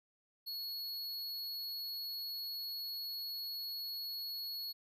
square tone, 4352 Hz, C#8, 33 cents flat, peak -40 dBFS, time 0.46-4.73 s, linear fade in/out 20 ms, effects none

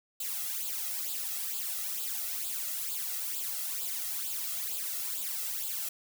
blue noise with flanger, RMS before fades -35 dBFS, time 0.2-5.89 s, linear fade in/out 5 ms, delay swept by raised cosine 0.25 to 1.55 ms, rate 2.2 Hz, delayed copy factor +0.75, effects none

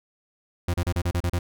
40% pulse tone bursts, 87.31 Hz, F2, in tune, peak -21 dBFS, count 8, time 0.68-1.39 s, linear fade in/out 5 ms, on 59 ms, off 34 ms, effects none

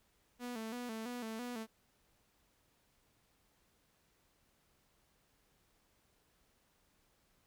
sawtooth tone with vibrato, 233.1 Hz, A#3, in tune, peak -37 dBFS, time 0.39-1.67 s, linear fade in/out 50 ms, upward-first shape square, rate 3 Hz, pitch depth 84 cents each way, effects pink hiss -74 dBFS RMS until 7.46 s

